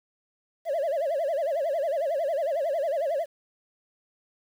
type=tone with vibrato; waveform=triangle; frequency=607 Hz; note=D#5; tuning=43 cents flat; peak=-21 dBFS; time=0.65-3.26 s; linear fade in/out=50 ms; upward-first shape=sine; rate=11 Hz; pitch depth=210 cents each way; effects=tanh soft clip ceiling -20 dBFS + 9-bit